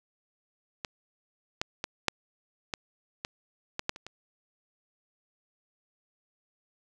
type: clicks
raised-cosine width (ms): 0.2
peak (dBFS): -16 / -11 / -14 / -6 / -14 / -16 / -14 / -10 / -26 / -24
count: 10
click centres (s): 0.848 / 1.615 / 1.841 / 2.083 / 2.738 / 3.249 / 3.794 / 3.894 / 3.961 / 4.066
effects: none